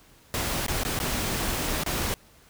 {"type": "noise with dropouts", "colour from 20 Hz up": "pink", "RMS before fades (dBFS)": -28, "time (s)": [0.34, 2.14], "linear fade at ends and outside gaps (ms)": 0, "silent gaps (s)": [[0.664, 0.682], [0.834, 0.85], [0.99, 1.001], [1.835, 1.863]], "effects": ["pink hiss -56 dBFS RMS until 2.49 s"]}